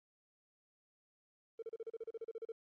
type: tone bursts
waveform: triangle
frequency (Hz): 452.2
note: A4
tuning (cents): +47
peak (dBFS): -37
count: 14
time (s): 1.59-2.52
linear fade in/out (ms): 5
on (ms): 33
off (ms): 36
effects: tanh soft clip ceiling -38 dBFS + Opus 32 kbps